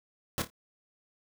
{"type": "noise with echo", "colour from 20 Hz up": "pink", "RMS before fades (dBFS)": -31, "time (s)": [0.38, 0.42], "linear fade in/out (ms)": 0, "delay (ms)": 27, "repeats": 3, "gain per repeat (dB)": -10, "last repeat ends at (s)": 0.501, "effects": []}